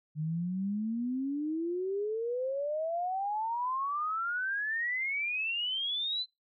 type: exponential sweep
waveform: sine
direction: up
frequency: 149.8 to 4090 Hz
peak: -30 dBFS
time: 0.15-6.26 s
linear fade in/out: 50 ms
effects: noise-tail reverb RT60 0.2 s tail -23 dB re dry